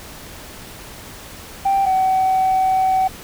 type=tone pair in turn; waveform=sine; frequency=784 / 756.6 Hz; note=G5 / F#5; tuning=0 / +38 cents; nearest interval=minor second; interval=62 cents; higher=first; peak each=-12 dBFS; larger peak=neither; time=1.65-1.86 / 1.86-3.08 s; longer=second; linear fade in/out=10 ms; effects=tanh soft clip ceiling -11 dBFS + pink hiss -37 dBFS RMS until 3.23 s